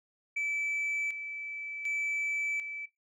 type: tone with tremolo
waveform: sine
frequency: 2311 Hz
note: D7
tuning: 28 cents flat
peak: -27 dBFS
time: 0.36-2.86 s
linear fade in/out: 10 ms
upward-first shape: square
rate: 0.67 Hz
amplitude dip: 65%
effects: noise-tail reverb RT60 0.2 s tail -18 dB re dry + tanh soft clip ceiling -28 dBFS